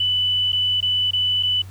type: tone with dropouts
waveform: sine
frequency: 2985 Hz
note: F#7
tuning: 15 cents sharp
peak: -17 dBFS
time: 0-1.62 s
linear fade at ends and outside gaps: 5 ms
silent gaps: 0.521-0.528 / 0.806-0.826 / 1.109-1.132 / 1.428-1.432 s
effects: added 94 Hz sine -35 dBFS peak until 1.7 s + pink hiss -49 dBFS RMS until 1.7 s